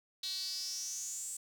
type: tone with high-pass filter sweep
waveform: sawtooth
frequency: 380 Hz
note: F#4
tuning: 46 cents sharp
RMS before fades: -40 dBFS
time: 0.23-1.37 s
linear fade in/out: 5 ms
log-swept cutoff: 4000 to 8100 Hz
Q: 7.8
effects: none